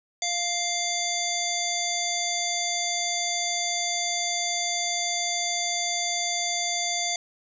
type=harmonic tone with a mistuned harmonic; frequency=698.5 Hz; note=F5; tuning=in tune; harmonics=1 / 3 / 5 / 7 / 9 / 10; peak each=-32 / -32 / -32 / -32 / -32 / -32 dBFS; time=0.22-7.16 s; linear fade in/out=2 ms; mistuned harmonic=7; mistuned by=-79 cents; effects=none